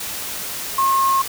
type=tone in noise; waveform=sine; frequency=1077 Hz; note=C6; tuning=50 cents sharp; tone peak=-14 dBFS; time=0.78-1.22 s; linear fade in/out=5 ms; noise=white; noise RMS=-28 dBFS; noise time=0-1.28 s; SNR=+11 dB; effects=none